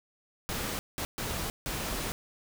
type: noise bursts at uneven times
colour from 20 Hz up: pink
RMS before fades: -34 dBFS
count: 4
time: 0.49-0.79 / 0.98-1.05 / 1.18-1.5 / 1.66-2.12 s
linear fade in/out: 0 ms
effects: none